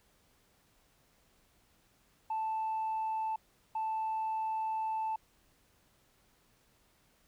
sine tone bursts at uneven times, 880 Hz, A5, in tune, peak -30 dBFS, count 2, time 2.3-3.36 / 3.75-5.16 s, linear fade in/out 5 ms, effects tanh soft clip ceiling -29 dBFS + pink hiss -69 dBFS RMS until 7.27 s

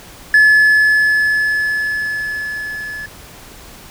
triangle tone with level ramp, 1718 Hz, A6, 42 cents flat, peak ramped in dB -3 to -23 dBFS, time 0.34-3.06 s, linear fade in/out 2 ms, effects tanh soft clip ceiling 0 dBFS + pink hiss -38 dBFS RMS until 3.9 s

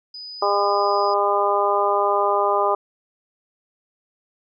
sine tone, 4978 Hz, D#8, in tune, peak -33 dBFS, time 0.14-1.14 s, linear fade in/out 5 ms
harmonic tone, 202.4 Hz, G#3, 44 cents flat, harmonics 2 / 3 / 4 / 5 / 6, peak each -23 / -23 / -23 / -23 / -23 dBFS, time 0.42-2.75 s, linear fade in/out 5 ms
effects none

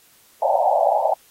pink band-pass noise, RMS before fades -18 dBFS, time 0.42-1.14 s, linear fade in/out 5 ms, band 560 to 880 Hz, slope 96 dB/octave, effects white hiss -54 dBFS RMS until 1.3 s + AAC 48 kbps

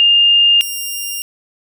sine / 10% pulse tone pair in turn, 2816 / 2798 Hz, F7 / F7, +14 / +3 cents, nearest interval unison, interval 11 cents, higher first, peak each -7 / -12 dBFS, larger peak first, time 0-0.61 / 0.61-1.22 s, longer neither, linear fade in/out 0 ms, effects none

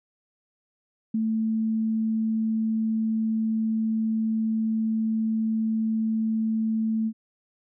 sine tone with ADSR envelope, 221.3 Hz, A3, 10 cents sharp, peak -20 dBFS, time 1.14-7.13 s, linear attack 7 ms, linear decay 9 ms, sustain -2 dB, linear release 62 ms, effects none

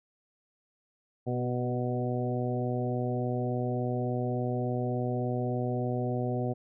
harmonic tone with a mistuned harmonic, 123.47 Hz, B2, in tune, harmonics 1 / 2 / 3 / 4 / 5 / 6, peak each -31 / -34 / -36 / -37 / -38 / -39 dBFS, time 1.26-6.54 s, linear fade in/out 20 ms, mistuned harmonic 3, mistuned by +16 cents, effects none

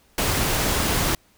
pink noise, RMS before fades -22 dBFS, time 0.18-1.15 s, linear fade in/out 2 ms, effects pink hiss -59 dBFS RMS until 1.37 s

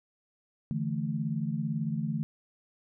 sine chord, D suspended second, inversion none, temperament equal, 146.83 / 164.81 / 220 Hz, D3 / E3 / A3, 0 / 0 / 0 cents, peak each -33 dBFS, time 0.71-2.23 s, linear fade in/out 0 ms, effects none

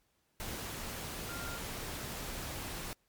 sine tone in noise, 1396.9 Hz, F6, in tune, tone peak -44 dBFS, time 1.29-1.58 s, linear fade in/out 0 ms, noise pink, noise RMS -41 dBFS, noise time 0.4-2.93 s, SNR -6 dB, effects pink hiss -75 dBFS RMS until 3.08 s + MP3 96 kbps

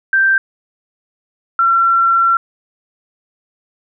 sine tone pair in turn, 1568 / 1358.7 Hz, G6 / F6, 0 / -48 cents, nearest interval major second, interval 248 cents, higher first, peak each -9 dBFS, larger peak neither, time 0.13-0.38 / 1.59-2.37 s, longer second, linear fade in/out 2 ms, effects none

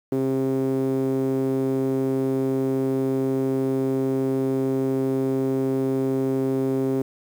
sawtooth tone with band-pass filter, 133.1 Hz, C3, 30 cents sharp, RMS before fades -23 dBFS, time 0.12-7.02 s, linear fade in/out 2 ms, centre 340 Hz, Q 4.4, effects 8-bit

